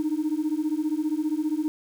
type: beating tone pair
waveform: sine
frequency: 300 / 315 Hz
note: D4 / D#4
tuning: +37 / +21 cents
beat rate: 15 Hz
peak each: -25 dBFS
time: 0-1.68 s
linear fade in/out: 0 ms
effects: tanh soft clip ceiling -19 dBFS + 8-bit